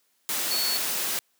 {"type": "tone in noise", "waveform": "sine", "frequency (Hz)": 4415, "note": "C#8", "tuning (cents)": -8, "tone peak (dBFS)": -26, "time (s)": [0.51, 0.77], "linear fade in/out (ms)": 0, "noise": "white", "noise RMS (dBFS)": -28, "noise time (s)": [0.29, 1.19], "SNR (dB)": -1, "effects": ["white hiss -69 dBFS RMS until 1.39 s", "high-pass 200 Hz 12 dB/octave"]}